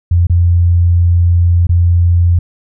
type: tone with dropouts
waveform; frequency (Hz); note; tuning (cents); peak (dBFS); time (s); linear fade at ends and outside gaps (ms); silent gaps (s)
sine; 86.7; F2; -12; -6; 0.11-2.39; 5; 0.27-0.297 / 1.67-1.692
effects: none